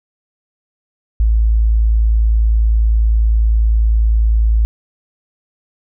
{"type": "tone", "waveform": "sine", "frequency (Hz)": 55, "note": "A1", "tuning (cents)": 0, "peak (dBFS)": -9, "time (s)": [1.2, 4.65], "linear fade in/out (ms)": 0, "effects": []}